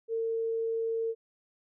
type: tone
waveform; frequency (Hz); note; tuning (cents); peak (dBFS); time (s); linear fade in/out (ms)
sine; 453.5; A#4; -48; -28; 0.08-1.15; 50
effects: none